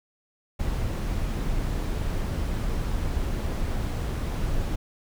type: noise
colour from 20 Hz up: brown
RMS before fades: -27 dBFS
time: 0.59-4.76 s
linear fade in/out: 10 ms
effects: none